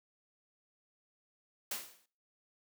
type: noise with exponential decay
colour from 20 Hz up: white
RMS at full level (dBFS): -35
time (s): 1.71-2.06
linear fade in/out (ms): 5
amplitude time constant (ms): 74
effects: noise-tail reverb RT60 0.4 s tail -19 dB re dry + high-pass 200 Hz 12 dB/octave